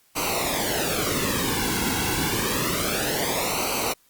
pink noise with flanger, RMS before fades -25 dBFS, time 0.15-3.94 s, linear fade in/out 20 ms, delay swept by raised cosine 0.57 to 1.67 ms, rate 0.28 Hz, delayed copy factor -0.8, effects white hiss -61 dBFS RMS until 4.09 s + Opus 48 kbps

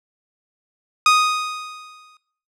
sawtooth tone with exponential decay, 1244.5 Hz, D#6, in tune, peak -6 dBFS, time 1.06-2.17 s, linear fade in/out 2 ms, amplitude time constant 240 ms, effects noise-tail reverb RT60 0.6 s tail -19 dB re dry + low-pass 7000 Hz 12 dB/octave

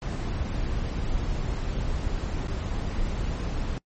brown noise with dropouts, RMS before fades -28 dBFS, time 0.02-3.78 s, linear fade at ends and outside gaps 1 ms, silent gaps 2.473-2.481 s, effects noise-tail reverb RT60 0.1 s tail -24 dB re dry + MP3 32 kbps

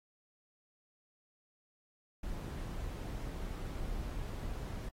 brown noise, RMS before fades -40 dBFS, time 2.23-4.89 s, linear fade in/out 5 ms, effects AAC 48 kbps

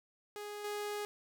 sawtooth tone with level steps, 414.8 Hz, G#4, 2 cents flat, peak -38 / -33 dBFS, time 0.36-1.05 s, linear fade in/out 0 ms, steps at 0.64 s, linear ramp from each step 5 ms, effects none

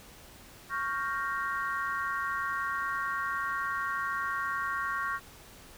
sine chord, G half-diminished seventh, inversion second, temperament equal, 1108.7 / 1396.9 / 1568 / 1864.7 Hz, Db6 / F6 / G6 / Bb6, 0 / 0 / 0 / 0 cents, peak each -33 / -36 / -37 / -37 dBFS, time 0.69-5.2 s, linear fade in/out 50 ms, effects pink hiss -52 dBFS RMS until 5.77 s

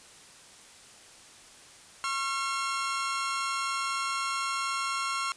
sawtooth tone pair together, 1085 / 1366 Hz, C#6 / F6, -37 / -39 cents, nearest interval major third, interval 398 cents, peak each -28 dBFS, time 2.04-5.32 s, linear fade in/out 0 ms, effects white hiss -52 dBFS RMS until 5.36 s + resampled to 22050 Hz

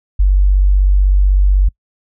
sine tone, 48.01 Hz, G1, 35 cents flat, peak -7 dBFS, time 0.19-1.69 s, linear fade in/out 10 ms, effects noise-tail reverb RT60 0.1 s tail -25 dB re dry

